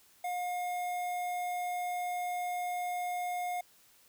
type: tone with notch filter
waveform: square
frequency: 715 Hz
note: F5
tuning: 41 cents sharp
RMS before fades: -35 dBFS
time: 0.24-3.61 s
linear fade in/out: 5 ms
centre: 4500 Hz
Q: 0.9
effects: white hiss -63 dBFS RMS until 4.08 s